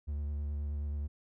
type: tone with vibrato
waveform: triangle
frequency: 73 Hz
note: D2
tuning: 10 cents flat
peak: -31 dBFS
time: 0.07-1.08 s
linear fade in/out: 20 ms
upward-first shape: sine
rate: 9.4 Hz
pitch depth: 23 cents each way
effects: none